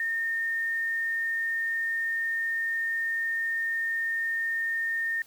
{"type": "tone", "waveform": "sine", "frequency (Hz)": 1826, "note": "A#6", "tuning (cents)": -36, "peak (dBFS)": -26, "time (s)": [0, 5.22], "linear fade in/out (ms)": 2, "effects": ["white hiss -56 dBFS RMS until 5.26 s"]}